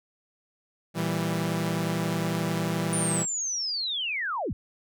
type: chord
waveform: sawtooth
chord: E diminished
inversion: second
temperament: equal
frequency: 116.54 / 164.81 / 196 Hz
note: Bb2 / E3 / G3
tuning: 0 / 0 / 0 cents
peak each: -30 / -24 / -27 dBFS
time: 0.94-3.26 s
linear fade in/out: 50 ms
type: linear sweep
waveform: sine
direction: down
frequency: 9440 to 46.25 Hz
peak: -27 dBFS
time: 2.93-4.53 s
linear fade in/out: 0 ms
effects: none